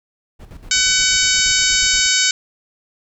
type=noise with tremolo; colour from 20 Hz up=brown; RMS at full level=-34 dBFS; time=0.39-2.08 s; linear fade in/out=20 ms; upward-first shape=square; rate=8.4 Hz; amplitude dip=65%
type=harmonic tone; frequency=753 Hz; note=F#5; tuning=30 cents sharp; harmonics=2 / 3 / 4 / 5 / 6 / 7 / 8 / 9 / 10; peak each=-22 / -22 / -22 / -22 / -22 / -22 / -22 / -22 / -22 dBFS; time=0.71-2.31 s; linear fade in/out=2 ms
effects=none